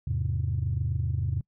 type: chord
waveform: sine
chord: E augmented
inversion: none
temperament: equal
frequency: 82.41 / 103.83 / 130.81 Hz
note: E2 / G#2 / B#2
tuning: 0 / 0 / 0 cents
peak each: -29 dBFS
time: 0.07-1.41 s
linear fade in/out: 5 ms
effects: noise-tail reverb RT60 0.1 s tail -26 dB re dry + tanh soft clip ceiling -18 dBFS